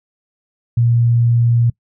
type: tone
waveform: sine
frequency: 118.2 Hz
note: A#2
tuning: 24 cents sharp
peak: -10 dBFS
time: 0.77-1.7 s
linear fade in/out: 5 ms
effects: noise-tail reverb RT60 0.1 s tail -24 dB re dry